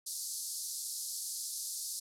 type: band-pass noise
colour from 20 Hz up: white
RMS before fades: -40 dBFS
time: 0.06-2 s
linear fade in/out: 10 ms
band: 4300 to 12000 Hz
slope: 48 dB/octave
effects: none